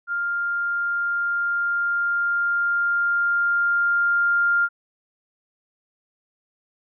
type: tone with level ramp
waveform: sine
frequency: 1400 Hz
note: F6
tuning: 4 cents sharp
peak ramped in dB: -22 to -16 dBFS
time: 0.07-4.69 s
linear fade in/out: 50 ms
effects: none